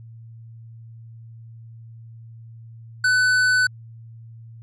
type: tone with hard clipping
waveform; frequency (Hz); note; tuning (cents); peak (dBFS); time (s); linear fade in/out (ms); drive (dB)
sine; 1500; F#6; +23; -17; 3.04-3.67; 5; 16
effects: added 114 Hz sine -39 dBFS peak until 4.62 s + low-pass 8000 Hz 12 dB/octave